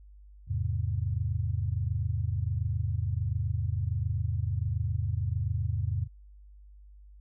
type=chord; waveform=sine; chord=E augmented; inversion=none; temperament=equal; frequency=82.41 / 103.83 / 130.81 Hz; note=E2 / G#2 / B#2; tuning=0 / 0 / 0 cents; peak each=-31 / -30 / -34 dBFS; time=0.47-6.08 s; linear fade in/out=50 ms; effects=added 50 Hz sine -49 dBFS peak until 7.2 s

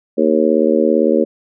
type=harmonic tone; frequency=77.78 Hz; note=D#2; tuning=in tune; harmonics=3 / 4 / 5 / 6 / 7; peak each=-17 / -17 / -17 / -17 / -17 dBFS; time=0.17-1.25 s; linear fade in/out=20 ms; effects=none

